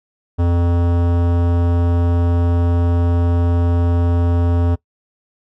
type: tone with hard clipping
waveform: sine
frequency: 86.3 Hz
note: F2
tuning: 20 cents flat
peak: -15 dBFS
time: 0.38-4.76 s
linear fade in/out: 20 ms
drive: 18 dB
effects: noise-tail reverb RT60 0.1 s tail -20 dB re dry